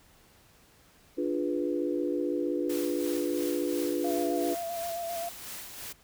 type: chord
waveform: sine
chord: D diminished seventh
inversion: none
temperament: equal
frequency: 293.7 / 349.2 / 415.3 / 493.9 Hz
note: D4 / F4 / Ab4 / Cb5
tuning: 0 / 0 / 0 / 0 cents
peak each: -31 / -31 / -37 / -34 dBFS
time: 1.17-4.55 s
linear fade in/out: 20 ms
type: noise with tremolo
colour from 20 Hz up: white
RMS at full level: -40 dBFS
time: 2.69-5.93 s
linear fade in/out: 10 ms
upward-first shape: sine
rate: 2.9 Hz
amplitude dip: 45%
type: tone with vibrato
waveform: sine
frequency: 681 Hz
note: F5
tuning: 44 cents flat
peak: -32 dBFS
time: 4.04-5.29 s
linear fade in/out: 5 ms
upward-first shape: square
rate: 7.6 Hz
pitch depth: 25 cents each way
effects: pink hiss -60 dBFS RMS until 6.03 s